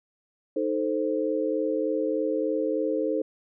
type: chord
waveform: sine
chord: A diminished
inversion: second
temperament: equal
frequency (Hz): 311.1 / 440 / 523.3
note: Eb4 / A4 / C5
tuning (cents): 0 / 0 / 0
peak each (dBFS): -28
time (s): 0.56-3.22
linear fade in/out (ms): 5
effects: none